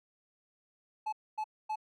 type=tone bursts; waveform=triangle; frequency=862 Hz; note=A5; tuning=36 cents flat; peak=-30 dBFS; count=3; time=1.06-1.758 s; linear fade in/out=10 ms; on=66 ms; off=250 ms; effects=none